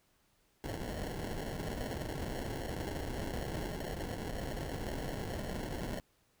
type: noise with sample-and-hold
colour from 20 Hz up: pink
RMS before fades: -39 dBFS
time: 0.64-6 s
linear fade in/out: 0 ms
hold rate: 1225 Hz
effects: pink hiss -72 dBFS RMS until 6.4 s